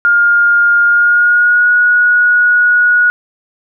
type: tone with pitch glide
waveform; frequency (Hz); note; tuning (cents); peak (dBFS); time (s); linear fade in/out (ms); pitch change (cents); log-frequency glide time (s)
sine; 1413 to 1455.2; F6 to F#6; +20 to -29; -6; 0.05-3.1; 0; +51; 0.85-1.7
effects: none